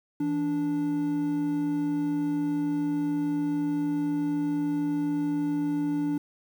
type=tone pair together; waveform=triangle; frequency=164.81 / 291.9 Hz; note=E3 / D4; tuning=0 / -10 cents; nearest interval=minor seventh; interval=990 cents; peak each=-33 / -23 dBFS; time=0.2-6.18 s; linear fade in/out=5 ms; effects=9-bit